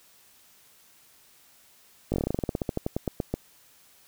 slowing click train, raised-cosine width 2 ms, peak -13 dBFS, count 21, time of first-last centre 2.12-3.34 s, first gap 19 ms, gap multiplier 1.11, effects white hiss -58 dBFS RMS until 4.07 s

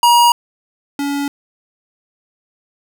square tone pair in turn, 953 / 283.3 Hz, A#5 / C#4, +38 / +38 cents, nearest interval octave + major sixth, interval 2100 cents, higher first, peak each -8 / -18 dBFS, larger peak first, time 0.03-0.32 / 0.99-1.28 s, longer neither, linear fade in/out 2 ms, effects none

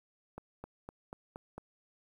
accelerating click train, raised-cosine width 1 ms, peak -29 dBFS, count 6, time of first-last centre 0.38-1.58 s, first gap 260 ms, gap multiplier 0.96, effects 10-bit

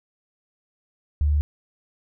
sine tone, 73.8 Hz, D2, 9 cents sharp, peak -17 dBFS, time 1.21-1.41 s, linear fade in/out 0 ms, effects none

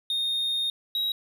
triangle tone pair in turn, 3687 / 3834 Hz, A#7 / A#7, -20 / +48 cents, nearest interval minor second, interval 68 cents, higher second, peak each -23 dBFS, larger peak neither, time 0.1-0.7 / 0.95-1.12 s, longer first, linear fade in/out 2 ms, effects none

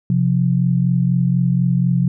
sine tone pair together, 131.7 / 175.8 Hz, C3 / F3, +12 / +12 cents, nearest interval perfect fourth, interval 500 cents, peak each -16 dBFS, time 0.1-2.08 s, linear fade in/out 2 ms, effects none

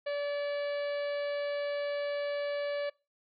harmonic tone with a mistuned harmonic, 576 Hz, D5, 34 cents flat, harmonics 1 / 2 / 3 / 4 / 5 / 6 / 7 / 8, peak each -31 / -47 / -43 / -47 / -50 / -55 / -52 / -55 dBFS, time 0.06-2.9 s, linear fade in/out 10 ms, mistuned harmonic 8, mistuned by -18 cents, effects noise-tail reverb RT60 0.3 s tail -24 dB re dry

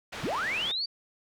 white low-pass noise, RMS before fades -39 dBFS, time 0.12-0.72 s, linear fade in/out 10 ms, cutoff 2800 Hz, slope 12 dB/octave
sine linear sweep, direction up, 72.4 to 4699 Hz, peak -28 dBFS, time 0.23-0.86 s, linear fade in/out 10 ms
effects none

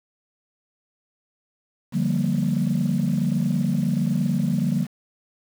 sine chord, G minor seventh, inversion second, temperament equal, 146.83 / 174.61 / 196 / 233.1 Hz, D3 / F3 / G3 / Bb3, 0 / 0 / 0 / 0 cents, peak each -24 dBFS, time 1.92-4.87 s, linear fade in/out 50 ms, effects tanh soft clip ceiling -13 dBFS + 7-bit

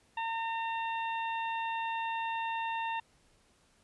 harmonic tone, 910 Hz, A#5, 42 cents flat, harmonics 1 / 2 / 3 / 4, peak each -33 / -41 / -41 / -48 dBFS, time 0.17-3 s, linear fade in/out 5 ms, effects pink hiss -67 dBFS RMS until 3.83 s + resampled to 24000 Hz

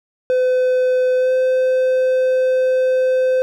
triangle tone with pitch glide, 508 to 514.5 Hz, B4 to C5, +49 to -29 cents, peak -11 dBFS, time 0.3-3.42 s, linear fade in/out 0 ms, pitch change +22 cents, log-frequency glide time 1.17-1.32 s, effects none

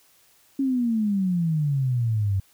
sine exponential sweep, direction down, 277.2 to 94.5 Hz, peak -20 dBFS, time 0.59-2.4 s, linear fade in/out 5 ms, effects white hiss -59 dBFS RMS until 2.53 s

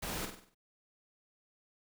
pink noise with echo, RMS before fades -39 dBFS, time 0.02-0.26 s, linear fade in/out 10 ms, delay 48 ms, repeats 6, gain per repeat -6 dB, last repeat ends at 0.548 s, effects none

